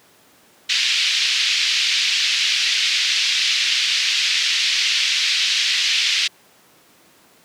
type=band-pass noise; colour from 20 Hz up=pink; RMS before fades=-19 dBFS; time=0.69-6.28 s; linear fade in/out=10 ms; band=2400 to 5100 Hz; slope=24 dB/octave; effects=pink hiss -52 dBFS RMS until 7.44 s + high-pass 200 Hz 12 dB/octave